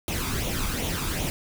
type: noise with flanger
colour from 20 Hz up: pink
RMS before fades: -28 dBFS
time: 0.08-1.3 s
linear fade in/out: 0 ms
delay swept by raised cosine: 0.3 to 0.86 ms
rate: 2.6 Hz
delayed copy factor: +0.6
effects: none